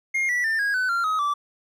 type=tone with pitch steps; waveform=triangle; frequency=2131 / 1954.1 / 1792 / 1643.2 / 1506.8 / 1381.8 / 1267.1 / 1161.9 Hz; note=C7 / B6 / A6 / G#6 / F#6 / F6 / D#6 / D6; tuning=+31 / -19 / +31 / -19 / +31 / -19 / +31 / -19 cents; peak=-19 dBFS; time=0.14-1.34 s; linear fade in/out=10 ms; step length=150 ms; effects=none